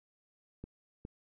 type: clicks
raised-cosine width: 3 ms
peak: -30 dBFS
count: 2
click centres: 0.64 / 1.051 s
effects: none